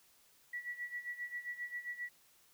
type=tone with tremolo; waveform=sine; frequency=1944 Hz; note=B6; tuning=28 cents flat; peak=-37 dBFS; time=0.53-2.09 s; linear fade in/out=5 ms; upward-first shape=sine; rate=7.5 Hz; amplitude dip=80%; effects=white hiss -67 dBFS RMS until 2.53 s